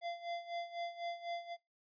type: tone with tremolo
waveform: square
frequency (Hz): 688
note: F5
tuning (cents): -26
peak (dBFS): -38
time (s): 0.01-1.57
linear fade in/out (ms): 50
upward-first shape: sine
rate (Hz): 4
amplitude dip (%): 80
effects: noise-tail reverb RT60 0.2 s tail -21 dB re dry + resampled to 11025 Hz